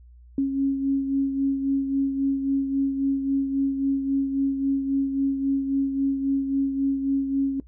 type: beating tone pair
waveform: sine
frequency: 273.1 / 276.8 Hz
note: C#4 / C#4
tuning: -26 / -2 cents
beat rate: 3.7 Hz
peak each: -21 / -30 dBFS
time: 0.38-7.6 s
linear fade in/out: 2 ms
effects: noise-tail reverb RT60 0.1 s tail -19 dB re dry + added 60 Hz sine -46 dBFS peak until 7.67 s